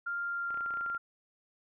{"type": "tone with pitch glide", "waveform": "sine", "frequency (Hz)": [1396.9, 1387.3], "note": ["F6", "F6"], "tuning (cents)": [0, -12], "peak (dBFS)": -32, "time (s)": [0.06, 0.98], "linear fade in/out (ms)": 10, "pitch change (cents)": -12, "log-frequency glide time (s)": [0.23, 0.57]}
{"type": "clicks", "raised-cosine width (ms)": 0.5, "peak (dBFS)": -33, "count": 12, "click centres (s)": [0.506, 0.544, 0.574, 0.608, 0.661, 0.707, 0.739, 0.772, 0.81, 0.862, 0.9, 0.948]}
{"effects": []}